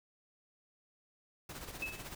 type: noise with tremolo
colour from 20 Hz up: pink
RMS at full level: -44 dBFS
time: 1.49-2.15 s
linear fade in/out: 5 ms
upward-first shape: sine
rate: 16 Hz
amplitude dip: 60%
type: tone with exponential decay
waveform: sine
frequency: 2602 Hz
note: E7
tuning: 23 cents flat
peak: -33 dBFS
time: 1.82-2.11 s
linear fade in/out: 5 ms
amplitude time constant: 63 ms
effects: none